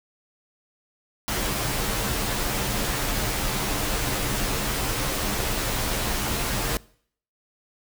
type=noise with comb filter; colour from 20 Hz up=pink; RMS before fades=-26 dBFS; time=1.28-6.77 s; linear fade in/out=0 ms; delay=12 ms; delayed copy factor=-0.65; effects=noise-tail reverb RT60 0.6 s tail -23 dB re dry